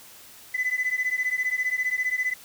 sine beating tone pair, 2000 / 2015 Hz, B6 / B6, +21 / +34 cents, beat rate 15 Hz, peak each -25 dBFS, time 0.54-2.34 s, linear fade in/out 10 ms, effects tanh soft clip ceiling -19 dBFS + white hiss -48 dBFS RMS until 2.44 s

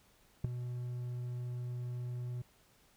triangle tone with ADSR envelope, 122.8 Hz, B2, 9 cents flat, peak -23 dBFS, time 0.44-2.42 s, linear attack 6 ms, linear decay 9 ms, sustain -12 dB, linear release 6 ms, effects pink hiss -67 dBFS RMS until 2.96 s

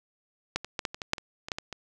clicks, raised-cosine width 0.2 ms, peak -10 / -20 / -13 / -11 / -20 / -17 / -6 / -22 / -20 / -12 / -16 / -20 dBFS, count 12, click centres 0.56 / 0.646 / 0.792 / 0.852 / 0.945 / 1.018 / 1.134 / 1.182 / 1.485 / 1.518 / 1.585 / 1.727 s, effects none

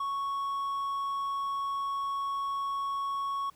triangle tone, 1108.7 Hz, C#6, in tune, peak -28 dBFS, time 0-3.5 s, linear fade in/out 5 ms, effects pink hiss -63 dBFS RMS until 3.55 s

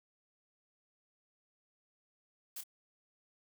blue noise with echo, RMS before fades -43 dBFS, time 2.56-2.61 s, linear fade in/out 5 ms, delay 27 ms, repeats 1, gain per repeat -8 dB, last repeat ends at 2.637 s, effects none

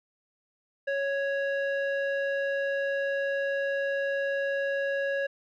square tone with low-pass filter, 554.4 Hz, C#5, in tune, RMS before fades -29 dBFS, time 0.87-5.27 s, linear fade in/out 10 ms, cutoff 2000 Hz, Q 2.1, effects none

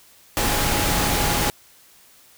sine tone in noise, 830.6 Hz, G#5, in tune, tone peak -28 dBFS, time 0.37-1.5 s, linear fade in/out 0 ms, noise pink, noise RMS -21 dBFS, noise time 0.37-1.5 s, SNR -10 dB, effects white hiss -52 dBFS RMS until 2.37 s

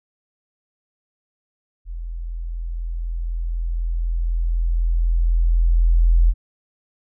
sine tone with level ramp, 42 Hz, E1, 33 cents sharp, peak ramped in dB -27 to -10 dBFS, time 1.85-6.34 s, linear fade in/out 50 ms, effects none

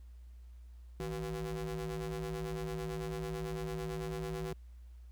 35% pulse ring-modulated tone, 109 Hz, A2, 16 cents flat, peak -32 dBFS, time 1-4.53 s, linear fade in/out 0 ms, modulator 268 Hz, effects added 60 Hz sine -49 dBFS peak until 5.11 s + pink hiss -74 dBFS RMS until 5.11 s

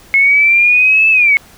sine linear two-way sweep, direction up then down, 2176 to 2637 to 2176 Hz, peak -6 dBFS, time 0.14-1.37 s, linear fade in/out 0 ms, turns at 1.1 s, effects pink hiss -42 dBFS RMS until 1.57 s

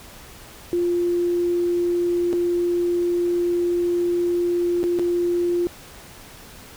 sine tone with dropouts, 349.2 Hz, F4, in tune, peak -18 dBFS, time 0.73-5.67 s, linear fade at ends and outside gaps 0 ms, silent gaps 2.329-2.335 / 4.831-4.839 / 4.988-4.995 s, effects pink hiss -43 dBFS RMS until 6.76 s

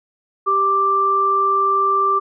sine tone pair together, 392.8 / 1177.1 Hz, G4 / D6, +4 / +4 cents, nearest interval octave + perfect fifth, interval 1900 cents, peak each -23 / -14 dBFS, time 0.46-2.2 s, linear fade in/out 20 ms, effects none

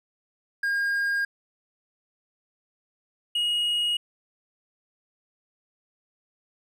triangle tone pair in turn, 1619 / 2885 Hz, G#6 / F#7, -45 / -44 cents, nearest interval minor seventh, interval 1001 cents, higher second, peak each -21 dBFS, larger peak neither, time 0.63-1.25 / 3.35-3.97 s, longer neither, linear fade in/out 5 ms, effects none

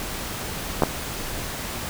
clicks, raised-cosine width 1 ms, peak -3 dBFS, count 2, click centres 0.822 / 0.835 s, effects pink hiss -31 dBFS RMS until 1.89 s

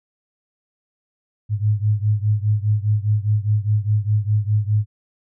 sine beating tone pair, 103.83 / 108.73 Hz, G#2 / A2, 0 / -20 cents, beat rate 4.9 Hz, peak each -18 / -20 dBFS, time 1.49-4.86 s, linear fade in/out 50 ms, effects none

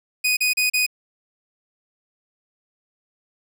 sawtooth tone bursts, 2489 Hz, D#7, in tune, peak -14 dBFS, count 4, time 0.24-0.865 s, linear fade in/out 10 ms, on 130 ms, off 35 ms, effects none

